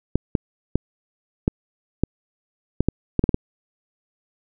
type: clicks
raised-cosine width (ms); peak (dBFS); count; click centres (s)
3; -4; 11; 0.156 / 0.352 / 0.756 / 1.479 / 2.036 / 2.806 / 2.886 / 3.193 / 3.24 / 3.292 / 3.344
effects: none